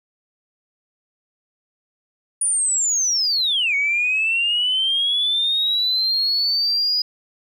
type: linear two-way sweep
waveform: sine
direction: down then up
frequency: 9590 to 2217 to 4949 Hz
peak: -16 dBFS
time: 2.41-7.02 s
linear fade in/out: 5 ms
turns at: 3.75 s
effects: tanh soft clip ceiling -12 dBFS